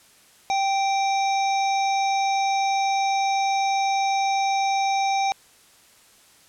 harmonic tone with a mistuned harmonic, 784 Hz, G5, in tune, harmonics 1 / 3 / 5 / 7 / 8, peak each -20 / -30 / -34 / -37 / -38 dBFS, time 0.5-5.32 s, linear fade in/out 0 ms, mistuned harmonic 5, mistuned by -57 cents, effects white hiss -54 dBFS RMS until 6.48 s + low-pass 11000 Hz 12 dB/octave

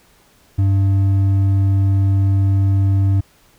triangle tone with hard clipping, 97.6 Hz, G2, 7 cents flat, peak -13 dBFS, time 0.58-3.21 s, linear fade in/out 10 ms, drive 8 dB, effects pink hiss -53 dBFS RMS until 3.58 s

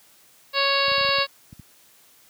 harmonic tone, 554.4 Hz, C#5, in tune, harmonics 1 / 2 / 3 / 4 / 5 / 6 / 7 / 8 / 9, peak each -26 / -25 / -28 / -30 / -26 / -35 / -27 / -26 / -34 dBFS, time 0.53-1.27 s, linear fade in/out 50 ms
clicks, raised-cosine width 5 ms, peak -28 dBFS, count 9, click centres 0.882 / 0.917 / 0.981 / 1.011 / 1.048 / 1.089 / 1.185 / 1.528 / 1.596 s
effects white hiss -55 dBFS RMS until 2.29 s + high-pass 80 Hz 12 dB/octave

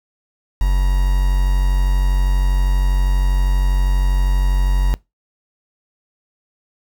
triangle tone with quantisation, 46.25 Hz, F#1, in tune, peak -10 dBFS, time 0.61-4.94 s, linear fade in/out 0 ms, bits 5, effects noise-tail reverb RT60 0.2 s tail -22 dB re dry

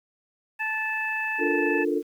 harmonic tone, 874 Hz, A5, 12 cents flat, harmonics 1 / 2 / 3, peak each -33 / -28 / -30 dBFS, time 0.59-1.85 s, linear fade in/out 20 ms
sine chord, Bb major seventh, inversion first, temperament equal with one note detuned, 293.7 / 349.2 / 440 / 463.7 Hz, D4 / F4 / A4 / Bb4, 0 / 0 / 0 / -9 cents, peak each -27 / -27 / -27 / -32 dBFS, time 1.38-2.03 s, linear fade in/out 50 ms
effects 9-bit

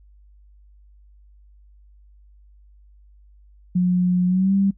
sine tone with pitch glide, 180 to 196.29 Hz, F#3 to G3, -47 to +3 cents, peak -15 dBFS, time 3.75-4.71 s, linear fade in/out 10 ms, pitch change +150 cents, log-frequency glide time 4.27-4.54 s, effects noise-tail reverb RT60 0.1 s tail -21 dB re dry + added 50 Hz sine -48 dBFS peak until 4.77 s

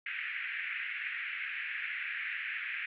white band-pass noise, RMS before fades -38 dBFS, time 0.06-2.86 s, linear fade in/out 5 ms, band 1600 to 2500 Hz, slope 48 dB/octave, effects none

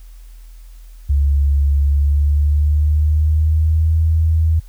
sine tone with pitch glide, 70.7 to 80.28 Hz, C#2 to E2, +35 to -45 cents, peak -11 dBFS, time 1.09-4.6 s, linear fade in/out 10 ms, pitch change +220 cents, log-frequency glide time 1.81-3.96 s, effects added 41 Hz sine -35 dBFS peak until 4.68 s + white hiss -54 dBFS RMS until 4.68 s

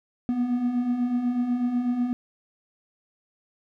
triangle beating tone pair, 238.1 / 246.2 Hz, A#3 / B3, +37 / -5 cents, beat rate 8.1 Hz, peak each -29 / -21 dBFS, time 0.29-2.13 s, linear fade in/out 0 ms, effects none

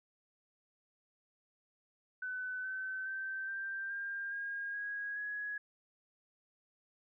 sine tone with pitch steps, 1507 / 1529.8 / 1553 / 1576.5 / 1600.3 / 1624.5 / 1649.1 / 1674.1 Hz, F#6 / G6 / G6 / G6 / G6 / G#6 / G#6 / G#6, +31 / -43 / -17 / +9 / +35 / -39 / -13 / +13 cents, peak -37 dBFS, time 2.22-5.58 s, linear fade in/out 5 ms, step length 420 ms, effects none

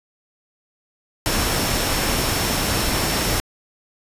sine tone in noise, 5420 Hz, E8, 47 cents sharp, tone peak -31 dBFS, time 1.26-3.4 s, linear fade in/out 0 ms, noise pink, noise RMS -21 dBFS, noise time 1.26-3.4 s, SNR -13 dB, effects resampled to 32000 Hz

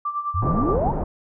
sine tone with tremolo, 1174.7 Hz, D6, in tune, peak -21 dBFS, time 0.05-0.76 s, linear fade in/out 5 ms, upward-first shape sine, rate 9.6 Hz, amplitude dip 70%
sine exponential sweep, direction up, 77.78 to 970 Hz, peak -21 dBFS, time 0.34-0.92 s, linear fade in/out 10 ms
pink low-pass noise, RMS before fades -24 dBFS, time 0.42-1.04 s, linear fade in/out 5 ms, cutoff 890 Hz, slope 24 dB/octave
effects none

